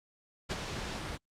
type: noise with ADSR envelope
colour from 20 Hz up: pink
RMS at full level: -32 dBFS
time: 0.49-1.18 s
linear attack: 24 ms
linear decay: 23 ms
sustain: -6 dB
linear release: 28 ms
effects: low-pass 6000 Hz 12 dB/octave + Opus 48 kbps